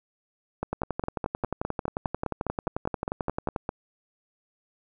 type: two click trains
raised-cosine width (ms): 1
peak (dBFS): -14 / -14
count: 16 / 33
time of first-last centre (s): 0.63-3.691 / 0.73-3.562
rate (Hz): 4.9 / 11.3
effects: none